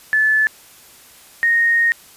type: tone pair in turn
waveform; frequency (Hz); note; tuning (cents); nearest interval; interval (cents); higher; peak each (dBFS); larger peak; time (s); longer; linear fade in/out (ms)
sine; 1737 / 1858.6; A6 / A#6; -23 / -6; minor second; 117; second; -12; neither; 0.13-0.47 / 1.43-1.92; second; 0
effects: white hiss -45 dBFS RMS until 2.16 s + resampled to 32000 Hz